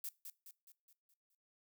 violet noise with echo, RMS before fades -43 dBFS, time 0.04-0.09 s, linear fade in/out 2 ms, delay 210 ms, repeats 6, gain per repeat -6 dB, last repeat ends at 1.35 s, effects noise-tail reverb RT60 0.3 s tail -21 dB re dry

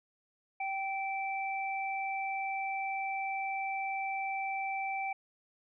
sine tone pair together, 777.9 / 2331 Hz, G5 / D7, -14 / -14 cents, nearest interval octave + perfect fifth, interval 1900 cents, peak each -34 / -37 dBFS, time 0.6-5.13 s, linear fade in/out 5 ms, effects none

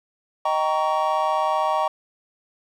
triangle chord, Eb dominant seventh, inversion none, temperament just, 622.3 / 777.8 / 933.4 / 1120.1 Hz, Eb5 / G5 / Bb5 / Db6, 0 / -14 / +2 / +18 cents, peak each -23 dBFS, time 0.45-1.88 s, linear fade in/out 5 ms, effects none

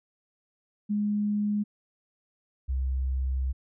sine tone pair in turn, 207.7 / 65.42 Hz, G#3 / C2, 0 / 0 cents, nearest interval octave + minor sixth, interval 2000 cents, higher first, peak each -24 / -25 dBFS, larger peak first, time 0.89-1.64 / 2.68-3.53 s, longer second, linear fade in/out 20 ms, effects none

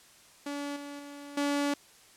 sawtooth tone with level steps, 286.3 Hz, D4, 44 cents flat, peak -30 / -36 / -39 / -23 dBFS, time 0.46-1.74 s, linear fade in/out 5 ms, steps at 0.76 / 0.99 / 1.37 s, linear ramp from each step 5 ms, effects white hiss -57 dBFS RMS until 2.16 s + low-pass 10000 Hz 12 dB/octave

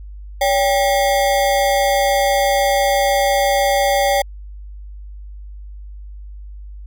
square ring-modulated tone, 679 Hz, F5, 49 cents flat, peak -11 dBFS, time 0.41-4.22 s, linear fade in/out 5 ms, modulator 113 Hz, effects added 50 Hz sine -31 dBFS peak until 6.86 s

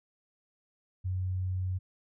sine tone, 92.5 Hz, F#2, in tune, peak -29 dBFS, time 1.04-1.79 s, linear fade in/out 20 ms, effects none

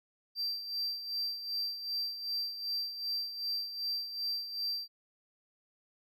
triangle tone with tremolo, 4699 Hz, D8, in tune, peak -30 dBFS, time 0.35-4.88 s, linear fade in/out 50 ms, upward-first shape sine, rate 2.6 Hz, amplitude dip 65%, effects none

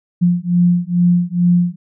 sine beating tone pair, 174.61 / 176.91 Hz, F3 / F3, 0 / +23 cents, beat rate 2.3 Hz, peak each -14 dBFS, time 0.21-1.76 s, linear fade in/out 20 ms, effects none

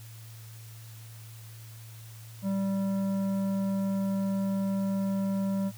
sine tone with tanh clipping, 194.8 Hz, G3, 11 cents flat, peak -28 dBFS, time 2.42-5.72 s, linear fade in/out 50 ms, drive 11 dB, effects added 112 Hz sine -44 dBFS peak until 5.77 s + white hiss -53 dBFS RMS until 5.77 s

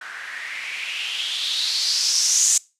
violet noise with low-pass filter sweep, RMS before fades -23 dBFS, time 0.01-2.58 s, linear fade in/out 5 ms, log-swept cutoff 1500 to 7100 Hz, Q 5.1, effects noise-tail reverb RT60 0.3 s tail -24 dB re dry + low-pass 11000 Hz 12 dB/octave

